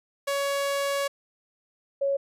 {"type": "tone pair in turn", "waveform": ["sawtooth", "sine"], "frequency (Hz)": [560, 554.5], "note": ["C#5", "C#5"], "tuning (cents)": [18, 0], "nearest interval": "unison", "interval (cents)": 18, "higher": "first", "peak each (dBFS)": [-21, -22], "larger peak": "first", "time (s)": [[0.27, 1.08], [2.01, 2.17]], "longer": "first", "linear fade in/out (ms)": 10, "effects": ["resampled to 32000 Hz"]}